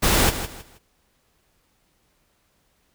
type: noise with echo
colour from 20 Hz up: pink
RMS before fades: -18 dBFS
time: 0.02-0.31 s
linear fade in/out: 20 ms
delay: 160 ms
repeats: 3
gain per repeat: -11 dB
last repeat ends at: 0.79 s
effects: pink hiss -66 dBFS RMS until 2.94 s